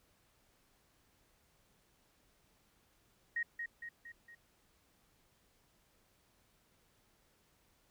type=tone with echo; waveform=sine; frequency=1876 Hz; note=A#6; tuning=11 cents sharp; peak=-33 dBFS; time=3.36-3.43 s; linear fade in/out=5 ms; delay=230 ms; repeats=4; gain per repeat=-5 dB; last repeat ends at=4.35 s; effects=pink hiss -72 dBFS RMS until 7.9 s